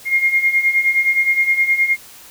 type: beating tone pair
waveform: sine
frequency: 2126 / 2135.6 Hz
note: C7 / C7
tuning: +27 / +35 cents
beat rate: 9.6 Hz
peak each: -19 / -14 dBFS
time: 0.05-1.97 s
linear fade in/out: 50 ms
effects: white hiss -41 dBFS RMS until 2.3 s